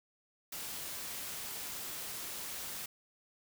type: noise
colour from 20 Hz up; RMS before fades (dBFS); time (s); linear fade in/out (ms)
white; -42; 0.52-2.86; 5
effects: none